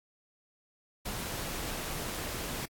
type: noise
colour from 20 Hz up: pink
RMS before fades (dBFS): -37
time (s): 1.05-2.66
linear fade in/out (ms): 10
effects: AAC 64 kbps